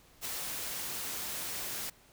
white noise with ADSR envelope, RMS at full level -36 dBFS, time 0.21-1.9 s, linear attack 43 ms, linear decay 4 ms, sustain -2 dB, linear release 7 ms, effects pink hiss -61 dBFS RMS until 2.12 s

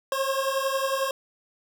25% pulse beating tone pair, 534 / 545 Hz, C5 / C#5, +35 / -29 cents, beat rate 11 Hz, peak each -23 / -24 dBFS, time 0.12-1.11 s, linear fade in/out 2 ms, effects none

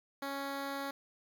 10% pulse tone with notch filter, 277.2 Hz, C#4, in tune, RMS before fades -39 dBFS, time 0.22-0.91 s, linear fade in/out 5 ms, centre 7900 Hz, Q 1.4, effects 10-bit

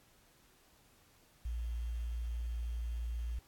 sine tone with quantisation, 58.27 Hz, A#1, in tune, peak -35 dBFS, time 1.45-3.39 s, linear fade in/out 5 ms, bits 10, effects pink hiss -66 dBFS RMS until 3.47 s + AAC 64 kbps

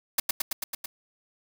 white noise with echo, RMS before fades -23 dBFS, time 0.18-0.2 s, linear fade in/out 5 ms, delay 110 ms, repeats 6, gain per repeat -2 dB, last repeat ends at 0.86 s, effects none

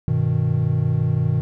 triangle chord, G augmented, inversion none, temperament equal, 98 / 123.47 / 155.56 Hz, G2 / B2 / D#3, 0 / 0 / 0 cents, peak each -22 / -18 / -19 dBFS, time 0.08-1.41 s, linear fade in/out 0 ms, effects none

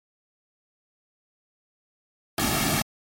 pink noise with comb filter, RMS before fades -24 dBFS, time 2.38-2.82 s, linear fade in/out 2 ms, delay 2 ms, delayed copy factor -0.85, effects MP3 64 kbps

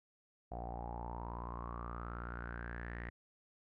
sawtooth tone with low-pass filter sweep, 58.8 Hz, A#1, 16 cents sharp, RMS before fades -44 dBFS, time 0.51-3.1 s, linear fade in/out 10 ms, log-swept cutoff 720 to 1900 Hz, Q 9.5, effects none

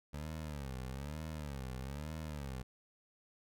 20% pulse tone with vibrato, 71 Hz, C#2, 42 cents sharp, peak -36 dBFS, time 0.13-2.63 s, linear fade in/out 10 ms, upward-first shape sine, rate 1.1 Hz, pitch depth 190 cents each way, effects none

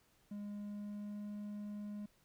triangle tone with pitch glide, 205.3 to 207.2 Hz, G#3 to G#3, -20 to -4 cents, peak -40 dBFS, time 0.31-2.06 s, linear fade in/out 5 ms, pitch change +16 cents, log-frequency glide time 0.42-1.27 s, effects pink hiss -72 dBFS RMS until 2.24 s

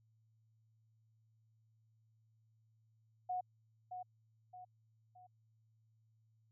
sine tone with echo, 730 Hz, F#5, 24 cents flat, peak -36 dBFS, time 3.29-3.41 s, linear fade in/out 10 ms, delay 620 ms, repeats 3, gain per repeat -7 dB, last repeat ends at 5.27 s, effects added 111 Hz sine -70 dBFS peak until 6.51 s

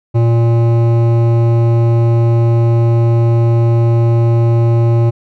triangle tone with hard clipping, 116.54 Hz, A#2, in tune, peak -10 dBFS, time 0.14-5.11 s, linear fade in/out 20 ms, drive 17 dB, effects none

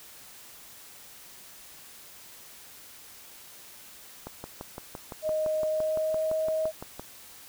click train, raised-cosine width 1 ms, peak -23 dBFS, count 17, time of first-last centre 4.27-6.996 s, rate 5.87 Hz
sine tone with pitch glide, 622.3 to 631.7 Hz, D#5 to D#5, 0 to +26 cents, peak -25 dBFS, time 5.22-6.72 s, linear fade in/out 50 ms, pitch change +26 cents, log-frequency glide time 5.69-6.29 s
effects white hiss -49 dBFS RMS until 7.48 s

